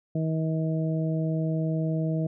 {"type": "harmonic tone", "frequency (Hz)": 159.5, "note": "D#3", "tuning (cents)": 43, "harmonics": [1, 2, 3, 4], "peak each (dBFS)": [-25, -32, -37, -35], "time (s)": [0.15, 2.27], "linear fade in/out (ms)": 5, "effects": []}